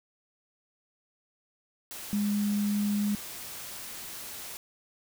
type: tone in noise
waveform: sine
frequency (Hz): 205.9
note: G#3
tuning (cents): -15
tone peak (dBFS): -25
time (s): 2.13-3.15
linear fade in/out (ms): 0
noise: white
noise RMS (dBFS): -41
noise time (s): 1.91-4.57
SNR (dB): +13
effects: none